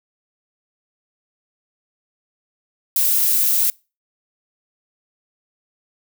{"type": "noise", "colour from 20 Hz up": "violet", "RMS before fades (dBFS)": -17, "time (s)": [2.96, 3.7], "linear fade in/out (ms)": 2, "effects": ["noise-tail reverb RT60 0.3 s tail -25 dB re dry"]}